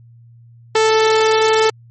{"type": "tone", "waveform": "sawtooth", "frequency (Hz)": 440, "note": "A4", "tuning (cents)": 0, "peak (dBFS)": -7, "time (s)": [0.75, 1.7], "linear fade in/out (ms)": 5, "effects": ["added 117 Hz sine -41 dBFS peak until 1.9 s", "MP3 32 kbps"]}